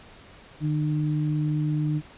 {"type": "tone pair together", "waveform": "sine", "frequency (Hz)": [151.45, 302.9], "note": ["D#3", "D#4"], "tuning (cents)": [-46, -46], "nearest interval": "octave", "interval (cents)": 1200, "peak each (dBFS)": [-23, -29], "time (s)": [0.6, 2.02], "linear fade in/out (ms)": 50, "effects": ["pink hiss -49 dBFS RMS until 2.17 s", "resampled to 8000 Hz"]}